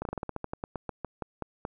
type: slowing click train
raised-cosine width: 1 ms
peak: -19 dBFS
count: 17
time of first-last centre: 0.02-1.651 s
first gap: 32 ms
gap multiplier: 1.14
effects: none